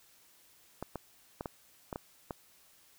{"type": "clicks", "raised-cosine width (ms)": 1, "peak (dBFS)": -23, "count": 7, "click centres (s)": [0.826, 0.957, 1.409, 1.458, 1.928, 1.959, 2.308], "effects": ["white hiss -63 dBFS RMS until 2.98 s"]}